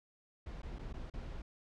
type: noise with dropouts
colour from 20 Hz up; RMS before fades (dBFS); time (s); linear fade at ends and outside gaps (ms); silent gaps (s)
brown; -44; 0.46-1.42; 5; 0.619-0.63 / 0.787-0.791 / 0.928-0.938 / 1.1-1.137
effects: low-pass 5000 Hz 12 dB/octave